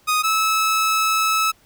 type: tone pair in turn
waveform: sawtooth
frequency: 1244.5 / 1301.1 Hz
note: D#6 / E6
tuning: 0 / -23 cents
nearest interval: minor second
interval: 77 cents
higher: second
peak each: -13 dBFS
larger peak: neither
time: 0.07-0.23 / 0.23-1.52 s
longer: second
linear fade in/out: 20 ms
effects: pink hiss -56 dBFS RMS until 1.65 s